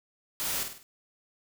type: noise with echo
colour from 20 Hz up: white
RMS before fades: -32 dBFS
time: 0.4-0.63 s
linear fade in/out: 0 ms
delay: 50 ms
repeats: 4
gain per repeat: -6 dB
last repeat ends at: 0.83 s
effects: none